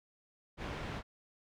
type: low-pass noise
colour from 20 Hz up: pink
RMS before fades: -41 dBFS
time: 0.57-1.03 s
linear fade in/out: 50 ms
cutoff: 2700 Hz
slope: 12 dB/octave
effects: none